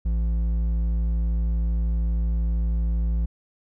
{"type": "tone with hard clipping", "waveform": "sine", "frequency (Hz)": 56.4, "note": "A1", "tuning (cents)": 44, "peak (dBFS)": -22, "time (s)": [0.05, 3.26], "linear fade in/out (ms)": 10, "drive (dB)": 6, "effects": []}